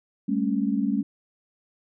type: tone cluster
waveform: sine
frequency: 200.3 / 220 / 276.2 Hz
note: G3 / A3 / C#4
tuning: +38 / 0 / -6 cents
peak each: -26 dBFS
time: 0.28-1.03 s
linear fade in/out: 10 ms
effects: none